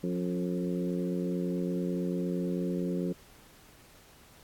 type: harmonic tone with a mistuned harmonic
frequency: 89 Hz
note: F2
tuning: 33 cents sharp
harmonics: 2 / 3 / 4 / 5 / 6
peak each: -31 / -36 / -36 / -39 / -42 dBFS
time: 0.03-3.13 s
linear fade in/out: 10 ms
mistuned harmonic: 3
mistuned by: +28 cents
effects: pink hiss -57 dBFS RMS until 4.43 s + AAC 64 kbps